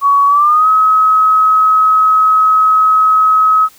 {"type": "tone with pitch glide", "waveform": "sine", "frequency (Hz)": [1125, 1277.4], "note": ["C#6", "D#6"], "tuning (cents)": [25, 45], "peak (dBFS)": -6, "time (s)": [0.01, 3.69], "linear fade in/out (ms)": 50, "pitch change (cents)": 220, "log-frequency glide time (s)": [0.27, 0.68], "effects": ["white hiss -44 dBFS RMS until 3.78 s"]}